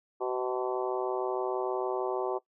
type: harmonic tone with a mistuned harmonic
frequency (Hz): 126.4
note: B2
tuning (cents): +41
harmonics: 3 / 4 / 5 / 6 / 7 / 8 / 9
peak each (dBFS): -31 / -37 / -37 / -39 / -38 / -42 / -42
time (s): 0.2-2.39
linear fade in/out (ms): 20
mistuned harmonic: 8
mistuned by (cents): +19
effects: noise-tail reverb RT60 0.1 s tail -18 dB re dry